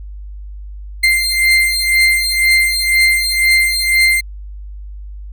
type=beating tone pair; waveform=35% pulse; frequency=2091 / 2093 Hz; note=C7 / C7; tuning=-2 / 0 cents; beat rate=2 Hz; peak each=-12 dBFS; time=1.03-4.21 s; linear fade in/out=10 ms; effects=added 50 Hz sine -27 dBFS peak until 5.32 s